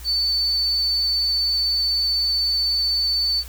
sine tone, 4508 Hz, C#8, 28 cents sharp, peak -18 dBFS, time 0.04-3.44 s, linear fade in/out 50 ms, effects added 60 Hz sine -35 dBFS peak until 3.48 s + white hiss -43 dBFS RMS until 3.48 s

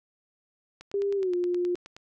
click train, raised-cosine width 0.2 ms, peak -27 dBFS, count 12, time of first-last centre 0.81-1.965 s, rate 9.52 Hz
sine tone with pitch glide, 400 to 354.3 Hz, G4 to F4, +35 to +25 cents, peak -24 dBFS, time 0.94-1.75 s, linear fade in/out 2 ms, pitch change -210 cents, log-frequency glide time 1.16-1.33 s
effects none

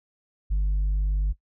sine tone, 49.58 Hz, G1, 20 cents sharp, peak -18 dBFS, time 0.5-1.33 s, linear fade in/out 20 ms, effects noise-tail reverb RT60 0.1 s tail -18 dB re dry + tanh soft clip ceiling -20 dBFS

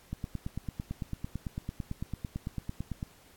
click train, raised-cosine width 5 ms, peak -22 dBFS, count 27, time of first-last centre 0.13-3.029 s, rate 8.97 Hz, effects pink hiss -59 dBFS RMS until 3.36 s + AAC 64 kbps

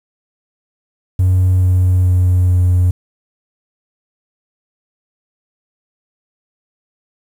triangle tone with pitch steps, 92.4 / 91.6 / 90.81 / 90.03 Hz, F#2 / F#2 / F#2 / F#2, -2 / -17 / -32 / -47 cents, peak -6 dBFS, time 1.19-2.91 s, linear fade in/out 5 ms, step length 430 ms, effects tanh soft clip ceiling -4 dBFS + 7-bit

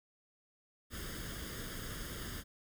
pink noise with comb filter, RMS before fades -43 dBFS, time 0.9-2.44 s, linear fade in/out 50 ms, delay 0.6 ms, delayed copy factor +0.7, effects none

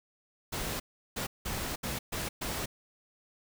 pink noise bursts at uneven times, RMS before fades -35 dBFS, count 6, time 0.52-0.8 / 1.16-1.27 / 1.45-1.76 / 1.83-1.99 / 2.12-2.29 / 2.41-2.66 s, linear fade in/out 10 ms, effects none

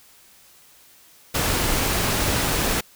pink noise, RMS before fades -22 dBFS, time 1.34-2.81 s, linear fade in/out 10 ms, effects white hiss -52 dBFS RMS until 2.95 s

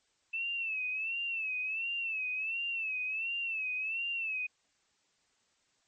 sine tone with vibrato, 2637 Hz, E7, in tune, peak -32 dBFS, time 0.33-4.47 s, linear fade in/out 10 ms, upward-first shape sine, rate 1.4 Hz, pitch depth 96 cents each way, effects white hiss -73 dBFS RMS until 5.87 s + MP3 32 kbps

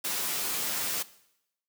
white noise with comb filter, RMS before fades -31 dBFS, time 0.04-1.03 s, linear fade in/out 10 ms, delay 12 ms, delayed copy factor -0.7, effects noise-tail reverb RT60 0.8 s tail -18 dB re dry + high-pass 150 Hz 12 dB/octave

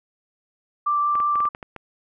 sine tone with vibrato, 1174.7 Hz, D6, in tune, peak -18 dBFS, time 0.86-1.49 s, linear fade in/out 10 ms, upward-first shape triangle, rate 5.4 Hz, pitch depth 8 cents each way
clicks, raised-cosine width 0.5 ms, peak -20 dBFS, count 8, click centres 1.154 / 1.202 / 1.356 / 1.404 / 1.454 / 1.549 / 1.628 / 1.763 s
effects none

